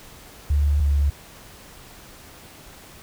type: tone pair in turn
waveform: sine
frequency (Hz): 72.6 / 71.39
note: D2 / D2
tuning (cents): -19 / -48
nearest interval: unison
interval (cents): 29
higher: first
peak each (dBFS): -16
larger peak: neither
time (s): 0.5-0.8 / 0.8-1.1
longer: neither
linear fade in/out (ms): 5
effects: pink hiss -45 dBFS RMS until 3.02 s